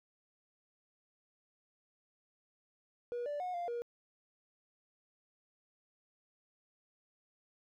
triangle tone with pitch steps, 481.9 / 584 / 727 / 697 / 475.3 Hz, B4 / D5 / F#5 / F5 / A#4, -43 / -10 / -31 / -4 / +34 cents, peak -33 dBFS, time 3.12-3.82 s, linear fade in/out 0 ms, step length 140 ms, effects tanh soft clip ceiling -31 dBFS

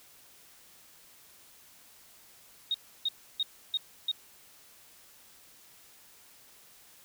sine tone bursts, 3729 Hz, A#7, in tune, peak -26 dBFS, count 5, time 2.71-4.115 s, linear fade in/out 2 ms, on 33 ms, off 310 ms, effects white hiss -57 dBFS RMS until 7.04 s

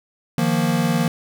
square chord, Eb suspended second, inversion none, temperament equal, 155.56 / 174.61 / 233.1 Hz, Eb3 / F3 / Bb3, 0 / 0 / 0 cents, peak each -23 / -22 / -22 dBFS, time 0.38-1.08 s, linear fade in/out 2 ms, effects none

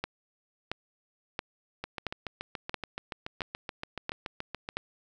two click trains, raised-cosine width 0.3 ms, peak -19 / -15 dBFS, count 21 / 8, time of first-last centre 1.84-4.689 / 0.04-4.77 s, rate 7.02 / 1.48 Hz, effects none

